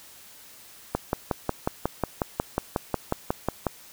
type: click train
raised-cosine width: 1 ms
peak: -9 dBFS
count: 16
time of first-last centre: 0.95-3.667 s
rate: 5.52 Hz
effects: white hiss -49 dBFS RMS until 3.92 s